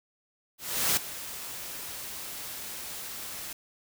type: noise with ADSR envelope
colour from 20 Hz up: white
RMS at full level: -24 dBFS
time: 0.58-3.53 s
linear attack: 390 ms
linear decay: 5 ms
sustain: -15 dB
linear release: 3 ms
effects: none